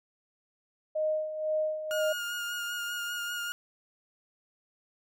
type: tone with tremolo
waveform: sine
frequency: 620 Hz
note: D#5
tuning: 6 cents flat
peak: -25 dBFS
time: 0.95-2.13 s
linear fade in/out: 10 ms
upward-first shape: sine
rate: 2 Hz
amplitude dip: 65%
type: tone with vibrato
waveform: 30% pulse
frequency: 1424 Hz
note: F6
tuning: 33 cents sharp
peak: -30 dBFS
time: 1.91-3.52 s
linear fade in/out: 0 ms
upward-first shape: sine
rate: 5.1 Hz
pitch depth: 19 cents each way
effects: none